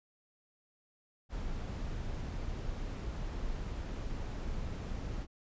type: noise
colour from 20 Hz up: brown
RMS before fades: -38 dBFS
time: 1.29-5.27 s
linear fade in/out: 50 ms
effects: resampled to 16000 Hz